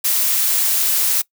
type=noise; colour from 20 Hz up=blue; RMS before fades=-17 dBFS; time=0.04-1.22 s; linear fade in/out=10 ms; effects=noise-tail reverb RT60 0.1 s tail -22 dB re dry